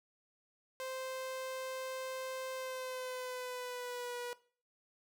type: tone with pitch glide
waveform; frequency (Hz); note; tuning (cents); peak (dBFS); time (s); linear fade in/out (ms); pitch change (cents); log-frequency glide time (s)
sawtooth; 521 to 486.1; C5 to B4; -7 to -28; -36; 0.8-4.33; 0; -121; 2.54-4.17
effects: noise-tail reverb RT60 0.4 s tail -18 dB re dry